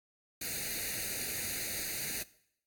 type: noise with comb filter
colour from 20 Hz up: white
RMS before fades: -37 dBFS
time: 0.41-2.23 s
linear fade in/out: 5 ms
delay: 0.46 ms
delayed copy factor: +0.9
effects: noise-tail reverb RT60 0.7 s tail -19 dB re dry + AAC 64 kbps